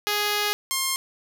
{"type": "tone pair in turn", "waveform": "5% pulse", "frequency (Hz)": [415.3, 1063.9], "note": ["G#4", "C6"], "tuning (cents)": [0, 29], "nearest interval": "octave + major third", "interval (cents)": 1629, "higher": "second", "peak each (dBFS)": -11, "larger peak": "neither", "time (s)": [[0.07, 0.53], [0.71, 0.96]], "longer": "first", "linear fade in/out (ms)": 0, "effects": []}